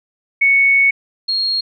sine tone pair in turn, 2217 / 4266 Hz, C#7 / C8, 0 / +33 cents, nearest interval major seventh, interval 1133 cents, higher second, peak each -9 / -15 dBFS, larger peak first, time 0.41-0.91 / 1.28-1.61 s, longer first, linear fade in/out 10 ms, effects none

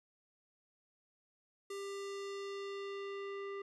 square tone with low-pass filter sweep, 397 Hz, G4, 22 cents sharp, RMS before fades -43 dBFS, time 1.7-3.62 s, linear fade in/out 5 ms, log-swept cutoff 9300 to 2000 Hz, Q 1.2, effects none

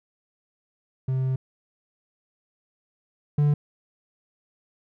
triangle tone pair in turn, 130.81 / 146.83 Hz, C3 / D3, 0 / 0 cents, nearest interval major second, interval 200 cents, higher second, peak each -20 / -15 dBFS, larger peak second, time 1.08-1.36 / 3.38-3.54 s, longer first, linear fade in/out 5 ms, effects none

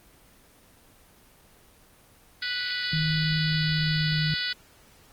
harmonic tone, 492.9 Hz, B4, 3 cents flat, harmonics 3 / 4 / 5 / 6 / 7 / 8 / 9 / 10, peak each -33 / -34 / -41 / -36 / -36 / -35 / -33 / -38 dBFS, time 2.42-4.53 s, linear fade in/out 5 ms
sine tone with pitch glide, 156.8 to 154.11 Hz, D#3 to D#3, +14 to -16 cents, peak -24 dBFS, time 2.93-4.34 s, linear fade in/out 2 ms, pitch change -30 cents, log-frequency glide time 3.38-4.22 s
effects pink hiss -56 dBFS RMS until 5.12 s + Opus 24 kbps

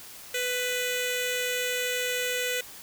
10% pulse tone with notch filter, 496.5 Hz, B4, 9 cents sharp, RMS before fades -29 dBFS, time 0.34-2.61 s, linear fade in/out 5 ms, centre 1000 Hz, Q 0.9, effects white hiss -45 dBFS RMS until 2.82 s

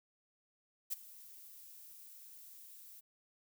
violet noise with ADSR envelope, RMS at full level -35 dBFS, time 0.9-3.01 s, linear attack 27 ms, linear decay 17 ms, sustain -20 dB, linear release 17 ms, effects none

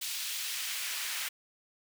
pink noise with high-pass filter sweep, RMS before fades -36 dBFS, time 0.01-1.29 s, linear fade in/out 10 ms, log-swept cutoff 3300 to 1800 Hz, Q 1, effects none

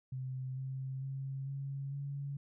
sine tone with pitch steps, 130 / 132.58 / 135.21 / 137.89 / 140.62 Hz, C3 / C3 / C#3 / C#3 / C#3, -11 / +23 / -43 / -9 / +25 cents, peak -37 dBFS, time 0.12-2.37 s, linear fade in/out 5 ms, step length 450 ms, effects none

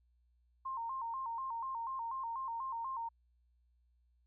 sine tone with vibrato, 987.8 Hz, B5, in tune, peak -37 dBFS, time 0.65-3.09 s, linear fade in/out 10 ms, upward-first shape square, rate 4.1 Hz, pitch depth 120 cents each way, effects added 60 Hz sine -69 dBFS peak until 4.26 s

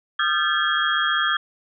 sine tone cluster, 1219 / 1365 / 1568 / 1723 / 3273 Hz, D#6 / F6 / G6 / A6 / G#7, -36 / -40 / 0 / -37 / -26 cents, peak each -25 dBFS, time 0.19-1.37 s, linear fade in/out 5 ms, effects none

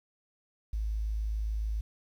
sine tone, 53.5 Hz, A1, 48 cents flat, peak -29 dBFS, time 0.73-1.81 s, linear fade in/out 5 ms, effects 10-bit

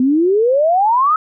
sine exponential sweep, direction up, 246.9 to 1307 Hz, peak -10 dBFS, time 0-1.16 s, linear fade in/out 2 ms, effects none

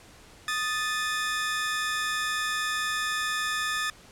sawtooth tone pair together, 1240.3 / 1754 Hz, D#6 / A6, -6 / -6 cents, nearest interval tritone, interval 600 cents, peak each -27 / -25 dBFS, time 0.48-3.9 s, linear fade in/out 2 ms, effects pink hiss -52 dBFS RMS until 4.11 s + low-pass 10000 Hz 12 dB/octave

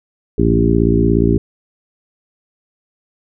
harmonic tone with a mistuned harmonic, 57 Hz, A#1, 38 cents flat, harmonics 1 / 2 / 3 / 4 / 5 / 6 / 7, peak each -18 / -18 / -18 / -18 / -18 / -18 / -18 dBFS, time 0.38-1.38 s, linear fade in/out 5 ms, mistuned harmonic 2, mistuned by -37 cents, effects none

